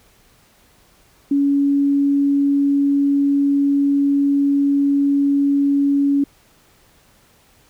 sine tone, 281.4 Hz, C#4, 26 cents sharp, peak -13 dBFS, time 1.31-6.24 s, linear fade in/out 5 ms, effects pink hiss -54 dBFS RMS until 7.69 s

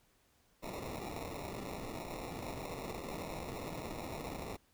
white noise with sample-and-hold, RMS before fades -43 dBFS, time 0.62-4.57 s, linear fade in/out 20 ms, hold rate 1575 Hz, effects pink hiss -71 dBFS RMS until 4.73 s

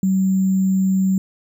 sine tone with sample-and-hold, 190 Hz, F#3, 46 cents sharp, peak -14 dBFS, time 0.03-1.18 s, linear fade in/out 2 ms, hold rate 7350 Hz, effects none

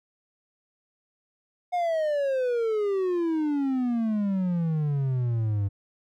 triangle exponential sweep, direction down, 725 to 97.6 Hz, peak -21 dBFS, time 1.72-5.69 s, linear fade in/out 20 ms, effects none

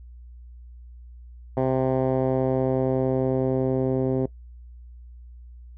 10% pulse tone with low-pass filter sweep, 130.81 Hz, C3, in tune, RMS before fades -23 dBFS, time 1.57-4.26 s, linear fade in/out 2 ms, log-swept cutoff 750 to 410 Hz, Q 1.2, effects noise-tail reverb RT60 0.1 s tail -20 dB re dry + added 60 Hz sine -41 dBFS peak until 5.77 s

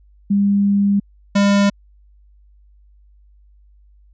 sine / square tone pair in turn, 200.9 / 200.9 Hz, G3 / G3, +43 / +43 cents, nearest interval unison, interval 0 cents, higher neither, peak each -12 dBFS, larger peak neither, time 0.3-1 / 1.35-1.7 s, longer first, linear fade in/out 10 ms, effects added 50 Hz sine -47 dBFS peak until 4.13 s + resampled to 16000 Hz

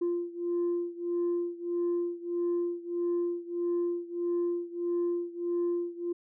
sine beating tone pair, 346.6 / 348.2 Hz, F4 / F4, -13 / -5 cents, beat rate 1.6 Hz, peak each -29 / -31 dBFS, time 0.01-6.13 s, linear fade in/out 10 ms, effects tanh soft clip ceiling -24 dBFS

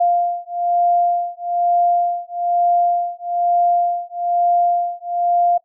sine beating tone pair, 698.5 / 699.6 Hz, F5 / F5, 0 / +3 cents, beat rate 1.1 Hz, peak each -18 / -18 dBFS, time 0-5.58 s, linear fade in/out 10 ms, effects noise-tail reverb RT60 0.1 s tail -19 dB re dry

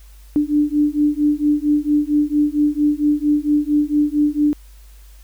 sine beating tone pair, 293.7 / 298.1 Hz, D4 / D4, 0 / +26 cents, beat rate 4.4 Hz, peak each -17 dBFS, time 0.36-4.53 s, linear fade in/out 0 ms, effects added 50 Hz sine -40 dBFS peak until 5.23 s + white hiss -53 dBFS RMS until 5.23 s

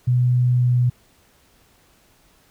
sine tone with pitch glide, 124.1 to 123.39 Hz, B2 to B2, +9 to -1 cents, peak -14 dBFS, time 0.07-0.9 s, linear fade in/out 10 ms, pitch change -10 cents, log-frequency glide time 0.49-0.74 s, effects pink hiss -57 dBFS RMS until 2.5 s

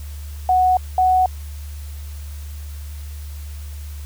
sine tone pair in turn, 738 / 741.7 Hz, F#5 / F#5, -5 / +4 cents, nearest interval unison, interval 9 cents, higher second, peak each -12 dBFS, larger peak neither, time 0.49-0.77 / 0.98-1.26 s, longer neither, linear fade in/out 2 ms, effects added 73 Hz sine -29 dBFS peak until 4.05 s + white hiss -45 dBFS RMS until 4.05 s

